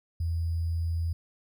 sine tone with sample-and-hold, 83.2 Hz, E2, 17 cents sharp, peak -26 dBFS, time 0.2-1.13 s, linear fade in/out 5 ms, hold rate 4900 Hz, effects none

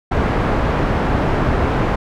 pink low-pass noise, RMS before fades -17 dBFS, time 0.11-1.96 s, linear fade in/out 10 ms, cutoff 1400 Hz, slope 12 dB/octave, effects none

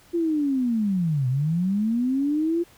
sine linear two-way sweep, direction down then up, 347.8 to 123.47 to 347.8 Hz, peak -20 dBFS, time 0.13-2.64 s, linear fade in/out 20 ms, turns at 1.28 s, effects pink hiss -54 dBFS RMS until 2.77 s

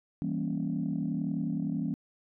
sine chord, E diminished seventh, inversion none, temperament equal with one note detuned, 164.81 / 196 / 235.2 / 277.2 Hz, E3 / G3 / Bb3 / Db4, 0 / 0 / +16 / 0 cents, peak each -33 / -34 / -34 / -34 dBFS, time 0.22-1.94 s, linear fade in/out 0 ms, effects tanh soft clip ceiling -21 dBFS

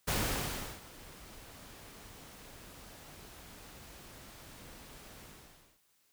pink noise with ADSR envelope, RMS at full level -31 dBFS, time 0.07-5.8 s, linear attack 15 ms, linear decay 710 ms, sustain -21 dB, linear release 580 ms, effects white hiss -72 dBFS RMS until 6.12 s

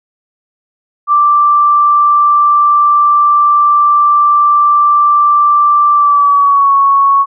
sine tone with pitch glide, 1174.7 to 1108.8 Hz, D6 to C#6, 0 to 0 cents, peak -5 dBFS, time 1.07-7.26 s, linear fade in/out 50 ms, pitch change -100 cents, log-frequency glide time 5.93-6.73 s, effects none

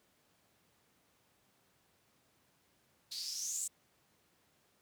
blue noise with band-pass filter sweep, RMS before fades -40 dBFS, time 3.11-3.68 s, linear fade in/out 10 ms, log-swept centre 4200 to 8000 Hz, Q 7.9, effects pink hiss -72 dBFS RMS until 4.81 s + high-pass 100 Hz 12 dB/octave

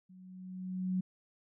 sine tone with level ramp, 185 Hz, F#3, in tune, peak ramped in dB -53 to -28 dBFS, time 0.09-1.01 s, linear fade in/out 10 ms, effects none

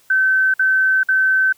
sine tone bursts, 1536 Hz, G6, 36 cents flat, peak -12 dBFS, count 3, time 0.1-1.526 s, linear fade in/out 5 ms, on 440 ms, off 53 ms, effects white hiss -54 dBFS RMS until 1.57 s

